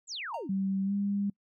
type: exponential sweep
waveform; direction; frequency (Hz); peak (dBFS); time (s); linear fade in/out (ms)
sine; down; 7920 to 201.8; -35; 0.07-0.51; 50
type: tone with exponential decay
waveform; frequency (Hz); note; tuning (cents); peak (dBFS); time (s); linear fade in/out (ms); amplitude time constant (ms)
triangle; 924; A#5; -16; -29; 0.34-0.49; 2; 32
type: tone with pitch glide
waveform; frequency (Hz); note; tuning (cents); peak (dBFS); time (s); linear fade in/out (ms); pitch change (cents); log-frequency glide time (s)
sine; 193.5 to 201; G3 to G3; -22 to +44; -27; 0.49-1.3; 5; +66; 0.84-0.93
effects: noise-tail reverb RT60 0.1 s tail -26 dB re dry